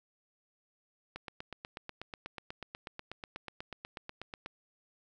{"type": "click train", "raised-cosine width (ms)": 0.3, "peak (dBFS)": -25, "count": 28, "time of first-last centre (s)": [1.16, 4.461], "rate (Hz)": 8.18, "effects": []}